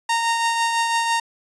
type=tone with tremolo; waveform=sawtooth; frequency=924 Hz; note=A#5; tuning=16 cents flat; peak=-13 dBFS; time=0.09-1.2 s; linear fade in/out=5 ms; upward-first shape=triangle; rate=6 Hz; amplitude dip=40%; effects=resampled to 22050 Hz